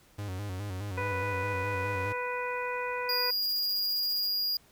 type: tone with vibrato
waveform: 45% pulse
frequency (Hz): 97.4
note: G2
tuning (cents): -11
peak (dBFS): -34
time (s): 0.18-2.13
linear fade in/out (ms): 10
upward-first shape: square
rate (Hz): 4.8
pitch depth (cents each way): 89
type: harmonic tone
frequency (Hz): 493.9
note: B4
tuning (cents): 0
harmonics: 1 / 2 / 3 / 4 / 5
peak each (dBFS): -35 / -35 / -39 / -40 / -39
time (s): 0.97-3.31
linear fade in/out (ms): 10
type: tone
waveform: square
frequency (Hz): 4849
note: D#8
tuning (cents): -45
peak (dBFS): -28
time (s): 3.09-4.57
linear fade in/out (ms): 2
type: noise bursts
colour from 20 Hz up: violet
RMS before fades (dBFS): -44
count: 13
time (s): 3.42-4.269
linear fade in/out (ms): 5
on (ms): 45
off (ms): 22
effects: pink hiss -61 dBFS RMS until 4.71 s